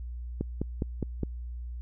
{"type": "click train", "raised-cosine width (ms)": 3, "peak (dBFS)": -16, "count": 5, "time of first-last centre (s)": [0.41, 1.233], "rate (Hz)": 4.86, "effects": ["added 60 Hz sine -35 dBFS peak until 1.81 s"]}